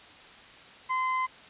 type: tone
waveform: 35% pulse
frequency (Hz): 1031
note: C6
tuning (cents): -26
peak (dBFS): -24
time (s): 0.89-1.27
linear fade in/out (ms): 20
effects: white hiss -50 dBFS RMS until 1.49 s + resampled to 8000 Hz